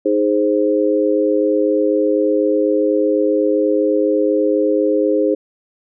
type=chord; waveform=sine; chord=Ab major; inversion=second; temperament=equal; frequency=311.1 / 415.3 / 523.3 Hz; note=Eb4 / Ab4 / C5; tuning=0 / 0 / 0 cents; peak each=-17 dBFS; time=0.05-5.35 s; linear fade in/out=10 ms; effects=none